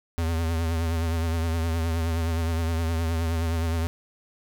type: tone with vibrato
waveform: square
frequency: 82.41 Hz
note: E2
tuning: in tune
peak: -24 dBFS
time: 0.18-3.87 s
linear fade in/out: 0 ms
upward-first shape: triangle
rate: 9.6 Hz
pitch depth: 58 cents each way
effects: none